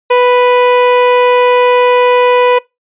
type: tone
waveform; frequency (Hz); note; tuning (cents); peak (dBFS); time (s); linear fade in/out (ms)
30% pulse; 493.9; B4; 0; -3; 0.1-2.59; 10
effects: noise-tail reverb RT60 0.2 s tail -23 dB re dry + resampled to 8000 Hz